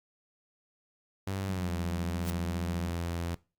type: tone with pitch glide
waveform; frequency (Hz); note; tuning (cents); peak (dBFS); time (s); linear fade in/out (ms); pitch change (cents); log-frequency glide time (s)
sawtooth; 96.8 to 85.25; G2 to F2; -21 to -41; -28; 1.27-3.35; 5; -220; 1.48-1.73
type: tone with vibrato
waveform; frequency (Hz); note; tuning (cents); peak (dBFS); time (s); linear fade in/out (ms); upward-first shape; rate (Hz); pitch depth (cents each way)
sine; 185; F#3; 0; -35; 1.49-2.9; 5; sine; 17; 48
type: noise with exponential growth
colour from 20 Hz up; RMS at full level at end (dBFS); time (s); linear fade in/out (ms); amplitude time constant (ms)
white; -36; 2.18-2.3; 0; 25
effects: noise-tail reverb RT60 0.3 s tail -21 dB re dry + Opus 48 kbps